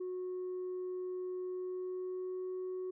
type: tone with pitch glide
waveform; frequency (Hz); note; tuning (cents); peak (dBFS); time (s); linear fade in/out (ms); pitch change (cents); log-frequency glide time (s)
sine; 366.2 to 369.6; F#4 to F#4; -18 to -2; -35; 0-2.91; 10; +16; 1.45-2.5
effects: tanh soft clip ceiling -35 dBFS